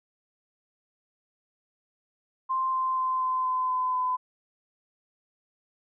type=tone with pitch steps; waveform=sine; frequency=1046.5 / 1040.5 / 1034.5 / 1028.5 / 1022.6 / 1016.7 / 1010.9 Hz; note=C6 / C6 / C6 / C6 / C6 / B5 / B5; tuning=0 / -10 / -20 / -30 / -40 / +50 / +40 cents; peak=-24 dBFS; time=2.49-4.17 s; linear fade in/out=20 ms; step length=240 ms; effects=none